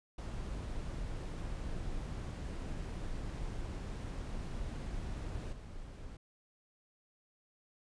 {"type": "noise with level steps", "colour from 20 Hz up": "brown", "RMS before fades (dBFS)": [-40, -47], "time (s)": [0.18, 6.17], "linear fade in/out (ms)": 5, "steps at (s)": 5.52, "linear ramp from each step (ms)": 10, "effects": ["resampled to 22050 Hz"]}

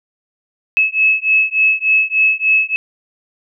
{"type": "beating tone pair", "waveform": "sine", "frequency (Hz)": [2587, 2590.4], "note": ["E7", "E7"], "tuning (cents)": [-33, -31], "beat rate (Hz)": 3.4, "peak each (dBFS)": -14, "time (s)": [0.77, 2.76], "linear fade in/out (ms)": 0, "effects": []}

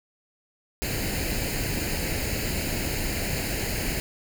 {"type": "noise with comb filter", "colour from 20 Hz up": "pink", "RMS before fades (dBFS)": -28, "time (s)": [0.82, 4], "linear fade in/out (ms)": 0, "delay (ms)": 0.43, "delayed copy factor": 0.7, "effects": []}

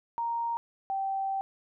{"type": "tone pair in turn", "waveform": "sine", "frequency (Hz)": [932.3, 777.4], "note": ["A#5", "G5"], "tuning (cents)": [0, -15], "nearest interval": "minor third", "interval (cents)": 315, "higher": "first", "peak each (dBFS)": -28, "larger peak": "neither", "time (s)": [[0.18, 0.57], [0.9, 1.41]], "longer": "second", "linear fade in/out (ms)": 0, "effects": []}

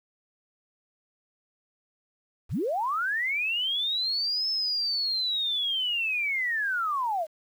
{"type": "linear two-way sweep", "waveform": "sine", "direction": "up then down", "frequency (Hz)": [32.68, 5274, 595], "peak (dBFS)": -25, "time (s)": [2.49, 7.27], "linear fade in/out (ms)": 50, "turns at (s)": 4.49, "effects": ["9-bit"]}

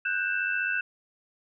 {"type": "tone cluster", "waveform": "sine", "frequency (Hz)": [1484, 1579, 2654], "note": ["F#6", "G6", "E7"], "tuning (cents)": [5, 12, 11], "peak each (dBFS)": [-29, -30, -31], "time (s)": [0.05, 0.81], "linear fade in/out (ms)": 5, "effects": []}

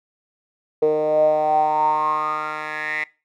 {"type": "tone with band-pass filter sweep", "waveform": "10% pulse", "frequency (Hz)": 153.4, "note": "D#3", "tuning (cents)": -24, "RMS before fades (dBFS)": -20, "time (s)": [0.82, 3.04], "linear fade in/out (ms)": 5, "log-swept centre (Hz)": [470, 2000], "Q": 9.9, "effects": ["noise-tail reverb RT60 0.3 s tail -21 dB re dry"]}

